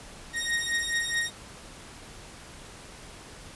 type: beating tone pair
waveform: sawtooth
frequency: 1864.7 / 1869.4 Hz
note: A#6 / A#6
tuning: 0 / +4 cents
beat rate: 4.7 Hz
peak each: -26 dBFS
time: 0.33-1.31 s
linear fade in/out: 50 ms
effects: pink hiss -46 dBFS RMS until 3.55 s + resampled to 24000 Hz